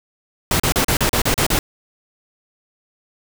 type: noise bursts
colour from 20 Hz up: pink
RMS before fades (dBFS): -17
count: 9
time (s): 0.51-1.59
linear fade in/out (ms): 2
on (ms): 88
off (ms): 36
effects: none